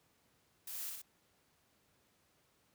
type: noise with echo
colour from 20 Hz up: blue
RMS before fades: -45 dBFS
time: 0.67-0.9 s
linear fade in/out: 5 ms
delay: 59 ms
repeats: 2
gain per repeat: -2 dB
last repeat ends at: 1.018 s
effects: pink hiss -73 dBFS RMS until 2.74 s + high-pass 80 Hz 12 dB/octave